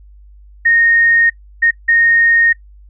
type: tone bursts at uneven times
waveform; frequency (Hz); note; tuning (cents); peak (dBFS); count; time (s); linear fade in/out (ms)
sine; 1852; A#6; -12; -8; 3; 0.65-1.3 / 1.62-1.71 / 1.88-2.53; 10
effects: noise-tail reverb RT60 0.1 s tail -20 dB re dry + added 50 Hz sine -38 dBFS peak until 2.89 s